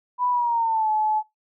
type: tone with pitch glide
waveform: sine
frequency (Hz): 987.8 to 859.9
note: B5 to A5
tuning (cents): 0 to -40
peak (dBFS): -19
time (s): 0.18-1.23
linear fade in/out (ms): 50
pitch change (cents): -240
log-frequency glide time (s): 0.3-0.9
effects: noise-tail reverb RT60 0.2 s tail -25 dB re dry